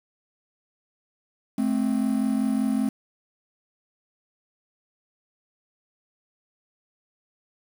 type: tone pair together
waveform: triangle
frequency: 216.3 / 261.5 Hz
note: A3 / C4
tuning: -29 / -1 cents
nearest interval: minor third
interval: 328 cents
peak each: -22 dBFS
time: 1.58-2.89 s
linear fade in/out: 5 ms
effects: 7-bit